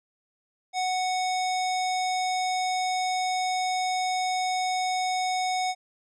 square tone with low-pass filter, 740 Hz, F#5, in tune, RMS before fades -27 dBFS, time 0.73-5.75 s, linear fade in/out 50 ms, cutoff 6500 Hz, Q 1.7, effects none

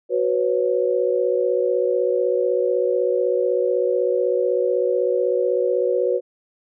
sine chord, F# suspended fourth, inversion none, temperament equal with one note detuned, 370 / 493.9 / 549.9 Hz, F#4 / B4 / C#5, 0 / 0 / -14 cents, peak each -22 / -20 / -23 dBFS, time 0.09-6.21 s, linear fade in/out 50 ms, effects none

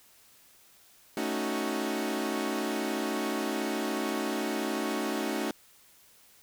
sawtooth chord, D# half-diminished seventh, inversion second, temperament equal, 220 / 277.2 / 311.1 / 370 Hz, A3 / C#4 / D#4 / F#4, 0 / 0 / 0 / 0 cents, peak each -31 dBFS, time 1.17-5.51 s, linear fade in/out 2 ms, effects white hiss -59 dBFS RMS until 6.42 s

